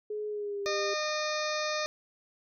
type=tone with pitch glide; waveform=sine; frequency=422.2 to 398.5 Hz; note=G#4 to G4; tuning=+29 to +28 cents; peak=-32 dBFS; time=0.1-0.94 s; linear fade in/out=5 ms; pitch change=-101 cents; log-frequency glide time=0.28-0.66 s
type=harmonic tone; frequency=610 Hz; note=D#5; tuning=34 cents flat; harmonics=1 / 2 / 3 / 4 / 6 / 7 / 8 / 9 / 10; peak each=-33 / -36 / -38 / -39 / -41 / -41 / -42 / -43 / -43 dBFS; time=0.66-1.86 s; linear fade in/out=0 ms
type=clicks; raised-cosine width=0.3 ms; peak=-37 dBFS; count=2; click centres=1.033 / 1.084 s
effects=none